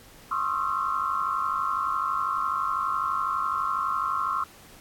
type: tone cluster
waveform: sine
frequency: 1057 / 1109 / 1259 / 1355 Hz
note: C6 / C#6 / D#6 / E6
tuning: +17 / 0 / +20 / +47 cents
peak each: -30 / -30 / -30 / -30 dBFS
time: 0.31-4.44 s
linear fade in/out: 5 ms
effects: pink hiss -51 dBFS RMS until 4.8 s + AAC 64 kbps